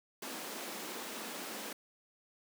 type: high-pass noise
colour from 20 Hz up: pink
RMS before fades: -43 dBFS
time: 0.22-1.73 s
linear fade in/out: 5 ms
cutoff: 200 Hz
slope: 48 dB/octave
effects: none